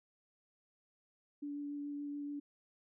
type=tone with vibrato; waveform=sine; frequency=288.7 Hz; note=D4; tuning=30 cents flat; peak=-39 dBFS; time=1.42-2.4 s; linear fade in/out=10 ms; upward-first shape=triangle; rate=7 Hz; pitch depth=11 cents each way; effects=none